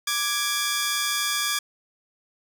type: tone pair together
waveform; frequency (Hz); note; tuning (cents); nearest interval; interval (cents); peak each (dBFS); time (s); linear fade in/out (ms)
10% pulse; 1174.7 / 1661.3; D6 / G#6; 0 / 0; tritone; 600; -18 / -17; 0.07-1.59; 5
effects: none